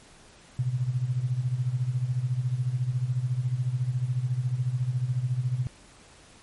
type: tone with tremolo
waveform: sine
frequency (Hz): 125.5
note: B2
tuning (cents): +28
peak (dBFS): -21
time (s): 0.59-5.67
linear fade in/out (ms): 0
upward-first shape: sine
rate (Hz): 14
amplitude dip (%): 75
effects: pink hiss -53 dBFS RMS until 6.42 s + MP3 48 kbps